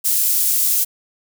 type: high-pass noise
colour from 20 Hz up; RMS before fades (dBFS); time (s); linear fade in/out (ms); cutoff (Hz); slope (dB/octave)
pink; -17; 0.04-0.85; 20; 11000; 12
effects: none